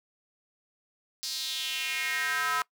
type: tone with high-pass filter sweep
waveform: square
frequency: 143.8 Hz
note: D3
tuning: 36 cents flat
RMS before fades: -31 dBFS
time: 1.23-2.62 s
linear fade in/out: 0 ms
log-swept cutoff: 4800 to 1200 Hz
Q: 3.5
effects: noise-tail reverb RT60 0.1 s tail -22 dB re dry